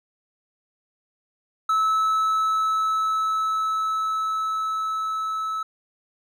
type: tone with level ramp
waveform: triangle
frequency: 1302 Hz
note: E6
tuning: 22 cents flat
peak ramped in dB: -16 to -23 dBFS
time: 1.69-5.63 s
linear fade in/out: 5 ms
effects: none